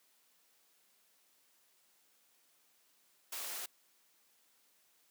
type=high-pass noise; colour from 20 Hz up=white; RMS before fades=-42 dBFS; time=3.32-3.66 s; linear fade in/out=5 ms; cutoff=380 Hz; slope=12 dB/octave; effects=white hiss -71 dBFS RMS until 5.1 s + high-pass 200 Hz 12 dB/octave